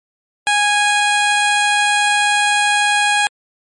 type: tone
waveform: 15% pulse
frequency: 826 Hz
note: G#5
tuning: 10 cents flat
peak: -6 dBFS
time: 0.47-3.27 s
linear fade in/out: 0 ms
effects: MP3 48 kbps